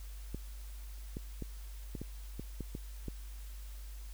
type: clicks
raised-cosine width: 3 ms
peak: -27 dBFS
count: 9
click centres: 0.346 / 1.169 / 1.423 / 1.952 / 2.016 / 2.396 / 2.607 / 2.751 / 3.083 s
effects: added 50 Hz sine -43 dBFS peak until 4.13 s + white hiss -58 dBFS RMS until 4.13 s